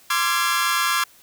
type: chord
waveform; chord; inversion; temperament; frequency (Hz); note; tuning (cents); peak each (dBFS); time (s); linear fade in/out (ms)
sawtooth; D half-diminished seventh; third; equal with one note detuned; 1046.5 / 1174.7 / 1361.9 / 1661.2; C6 / D6 / F6 / Ab6; 0 / 0 / -44 / 0; -21; 0.1-1.04; 5
effects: white hiss -52 dBFS RMS until 1.22 s

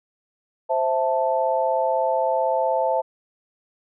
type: chord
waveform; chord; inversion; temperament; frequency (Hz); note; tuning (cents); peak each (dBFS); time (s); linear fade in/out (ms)
sine; A minor; first; equal; 523.3 / 659.3 / 880; C5 / E5 / A5; 0 / 0 / 0; -23; 0.69-3.02; 20
effects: none

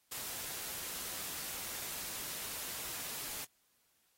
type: noise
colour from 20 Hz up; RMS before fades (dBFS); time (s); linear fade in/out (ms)
white; -42; 0.11-3.45; 10
effects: white hiss -74 dBFS RMS until 4.17 s + AAC 48 kbps

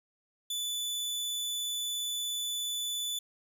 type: tone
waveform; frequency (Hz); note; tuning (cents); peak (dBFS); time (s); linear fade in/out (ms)
sawtooth; 3483; A7; -18; -29; 0.5-3.19; 5
effects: none

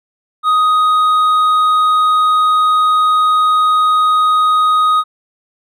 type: tone with hard clipping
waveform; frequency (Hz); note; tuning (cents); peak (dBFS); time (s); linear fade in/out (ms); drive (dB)
sine; 1250; D#6; +8; -10; 0.43-5.04; 50; 4
effects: none

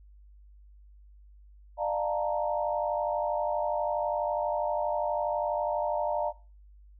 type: chord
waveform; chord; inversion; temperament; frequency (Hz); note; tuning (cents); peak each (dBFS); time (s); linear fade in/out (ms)
sine; Bb major seventh; first; equal with one note detuned; 599.3 / 698.5 / 880 / 932.3; D5 / F5 / A5 / Bb5; +35 / 0 / 0 / 0; -30 / -32 / -36 / -33; 1.77-6.33; 50
effects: noise-tail reverb RT60 0.4 s tail -22 dB re dry + added 50 Hz sine -51 dBFS peak until 6.99 s

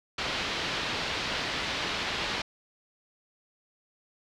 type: low-pass noise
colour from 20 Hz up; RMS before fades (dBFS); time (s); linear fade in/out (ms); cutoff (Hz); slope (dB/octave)
white; -32; 0.18-2.42; 5; 4200; 24
effects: none

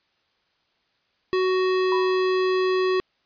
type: tone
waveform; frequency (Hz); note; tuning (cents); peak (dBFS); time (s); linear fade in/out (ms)
square; 372.2; F#4; +10; -20; 1.33-3; 0
type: tone with exponential decay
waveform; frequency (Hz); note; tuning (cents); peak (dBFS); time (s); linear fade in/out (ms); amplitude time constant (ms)
sine; 987.8; B5; 0; -23; 1.92-2.48; 1; 120
effects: white hiss -68 dBFS RMS until 3.25 s + resampled to 11025 Hz

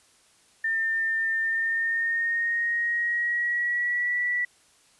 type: tone with pitch glide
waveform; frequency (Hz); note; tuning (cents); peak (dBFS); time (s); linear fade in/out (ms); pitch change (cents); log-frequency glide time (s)
sine; 1802 to 1953.8; A6 to B6; +41 to -19; -23; 0.64-4.45; 5; +140; 1.41-4.19
effects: white hiss -60 dBFS RMS until 4.99 s + resampled to 24000 Hz

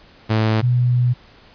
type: tone pair in turn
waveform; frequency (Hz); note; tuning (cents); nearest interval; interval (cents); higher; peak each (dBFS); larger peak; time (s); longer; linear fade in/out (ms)
sawtooth / sine; 109.9 / 123.22; A2 / B2; -2 / -4; major second; 198; second; -11 / -13; first; 0.29-0.62 / 0.62-1.14; second; 20
effects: pink hiss -48 dBFS RMS until 1.54 s + resampled to 11025 Hz

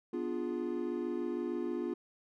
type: chord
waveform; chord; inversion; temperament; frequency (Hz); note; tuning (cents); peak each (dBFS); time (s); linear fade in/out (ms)
triangle; B diminished seventh; none; equal; 246.9 / 293.7 / 349.2 / 415.3; B3 / D4 / F4 / Ab4; 0 / 0 / 0 / 0; -37 / -39 / -34 / -40; 0.13-1.94; 5
effects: none

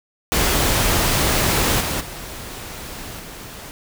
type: noise with level steps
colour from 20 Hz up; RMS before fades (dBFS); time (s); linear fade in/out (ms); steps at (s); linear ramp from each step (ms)
pink; -18 / -23 / -33 / -36; 0.32-3.71; 0; 1.8 / 2 / 3.19; 10
effects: none

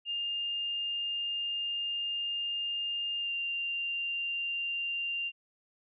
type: tone with pitch glide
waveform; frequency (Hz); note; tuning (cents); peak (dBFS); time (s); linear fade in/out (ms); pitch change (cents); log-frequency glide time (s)
sine; 2812 to 2785; F7 to F7; +11 to -5; -31; 0.05-5.32; 50; -16; 3.2-3.31
effects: none

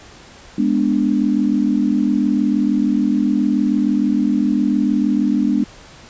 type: chord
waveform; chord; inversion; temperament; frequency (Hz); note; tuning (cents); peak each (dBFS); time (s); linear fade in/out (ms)
sine; G# diminished; none; equal; 207.7 / 246.9 / 293.7; G#3 / B3 / D4; 0 / 0 / 0; -18; 0.58-5.64; 5
effects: pink hiss -42 dBFS RMS until 6.09 s + resampled to 16000 Hz

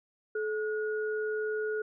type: tone pair together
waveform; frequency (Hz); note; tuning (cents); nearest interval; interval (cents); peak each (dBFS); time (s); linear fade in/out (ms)
sine; 430.3 / 1446.5; A4 / F#6; -39 / -40; octave + major sixth; 2099; -30 / -37; 0.35-1.82; 5
effects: none

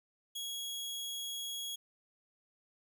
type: tone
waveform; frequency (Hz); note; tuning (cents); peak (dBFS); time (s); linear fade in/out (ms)
sawtooth; 3322; G#7; 0; -35; 0.35-1.76; 10
effects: none

